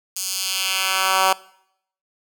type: tone with high-pass filter sweep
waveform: 10% pulse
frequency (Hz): 189.7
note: F#3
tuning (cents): +43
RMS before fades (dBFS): -21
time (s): 0.16-1.33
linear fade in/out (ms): 5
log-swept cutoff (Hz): 6700 to 830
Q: 1.2
effects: noise-tail reverb RT60 0.7 s tail -21 dB re dry